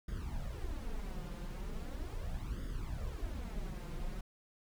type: noise with flanger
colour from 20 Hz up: brown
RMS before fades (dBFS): -40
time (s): 0.08-4.21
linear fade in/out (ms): 5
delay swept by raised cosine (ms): 0.59 to 5.79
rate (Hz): 0.39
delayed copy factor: +0.75
effects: none